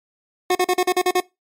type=tone bursts; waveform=25% pulse; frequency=363.7 Hz; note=F#4; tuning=30 cents flat; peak=-11 dBFS; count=8; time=0.5-1.203 s; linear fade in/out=5 ms; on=52 ms; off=41 ms; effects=noise-tail reverb RT60 0.2 s tail -21 dB re dry + MP3 64 kbps